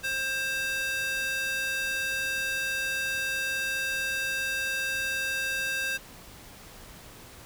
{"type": "tone with high-pass filter", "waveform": "square", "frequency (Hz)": 530, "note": "C5", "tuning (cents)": 22, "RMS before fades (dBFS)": -30, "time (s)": [0.03, 5.98], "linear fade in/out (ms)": 20, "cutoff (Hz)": 1900, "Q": 2.4, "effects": ["pink hiss -48 dBFS RMS until 7.45 s"]}